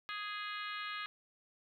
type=harmonic tone; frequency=415.3 Hz; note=G#4; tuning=in tune; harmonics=3 / 4 / 5 / 6 / 7 / 8 / 9 / 10; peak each=-43 / -45 / -47 / -49 / -50 / -51 / -52 / -53 dBFS; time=0.09-1.06 s; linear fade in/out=0 ms; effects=12-bit